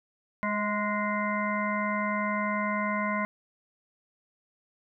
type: harmonic tone with a mistuned harmonic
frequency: 207.7 Hz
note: G#3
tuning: in tune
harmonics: 1 / 3 / 5 / 7 / 9 / 10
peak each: -31 / -34 / -31 / -37 / -40 / -34 dBFS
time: 0.43-3.25 s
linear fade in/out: 0 ms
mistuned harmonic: 3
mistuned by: +31 cents
effects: none